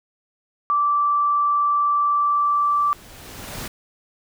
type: tone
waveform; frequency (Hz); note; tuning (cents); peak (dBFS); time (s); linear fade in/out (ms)
sine; 1166; D6; -13; -16; 0.7-2.93; 0
type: noise with exponential growth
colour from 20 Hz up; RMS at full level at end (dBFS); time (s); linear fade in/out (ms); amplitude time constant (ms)
pink; -30; 1.93-3.68; 5; 380
effects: none